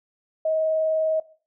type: tone with vibrato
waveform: sine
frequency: 633 Hz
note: D#5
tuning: 30 cents sharp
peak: -20 dBFS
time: 0.45-1.2 s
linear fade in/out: 5 ms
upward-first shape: triangle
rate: 20 Hz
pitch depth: 15 cents each way
effects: noise-tail reverb RT60 0.4 s tail -17 dB re dry